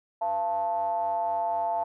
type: ring-modulated tone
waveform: triangle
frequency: 98 Hz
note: G2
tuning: in tune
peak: -20 dBFS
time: 0.21-1.84 s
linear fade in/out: 10 ms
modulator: 782 Hz
effects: none